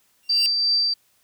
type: tone with exponential growth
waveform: sawtooth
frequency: 2775 Hz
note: F7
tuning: 12 cents flat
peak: -18 dBFS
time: 0.23-0.46 s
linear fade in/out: 0 ms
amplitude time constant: 50 ms
type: tone with tremolo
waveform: sine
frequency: 4673 Hz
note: D8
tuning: 9 cents flat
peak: -16 dBFS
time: 0.29-0.94 s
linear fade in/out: 10 ms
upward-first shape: triangle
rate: 2.8 Hz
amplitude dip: 35%
effects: white hiss -63 dBFS RMS until 1.23 s